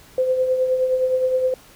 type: tone with tremolo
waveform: sine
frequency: 514 Hz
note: C5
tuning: 31 cents flat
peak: -14 dBFS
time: 0.18-1.54 s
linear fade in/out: 2 ms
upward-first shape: triangle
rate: 9.6 Hz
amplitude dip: 55%
effects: pink hiss -48 dBFS RMS until 1.75 s